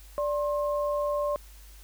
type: tone pair together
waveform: sine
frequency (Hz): 585.6 / 1066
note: D5 / C6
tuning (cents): -5 / +32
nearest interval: minor seventh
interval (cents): 1037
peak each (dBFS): -26 / -32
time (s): 0.18-1.36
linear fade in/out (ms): 0
effects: added 50 Hz sine -47 dBFS peak until 1.83 s + white hiss -55 dBFS RMS until 1.83 s